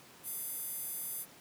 square tone with high-pass filter, 698.5 Hz, F5, in tune, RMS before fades -40 dBFS, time 0.23-1.26 s, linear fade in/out 50 ms, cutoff 11000 Hz, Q 2.6, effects pink hiss -56 dBFS RMS until 1.4 s + high-pass 150 Hz 12 dB/octave

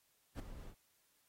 brown noise with ADSR envelope, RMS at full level -38 dBFS, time 0.35-0.75 s, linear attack 43 ms, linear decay 12 ms, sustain -12 dB, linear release 60 ms, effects white hiss -75 dBFS RMS until 1.28 s + AAC 48 kbps

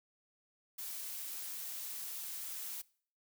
blue noise, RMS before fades -43 dBFS, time 0.78-2.82 s, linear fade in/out 10 ms, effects noise-tail reverb RT60 0.5 s tail -22 dB re dry

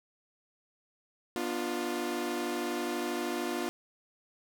sawtooth tone cluster, 244.9 / 297.9 / 351.3 Hz, B3 / D4 / F4, -14 / +25 / +10 cents, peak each -33 / -34 / -30 dBFS, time 1.36-3.69 s, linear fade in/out 0 ms, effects none

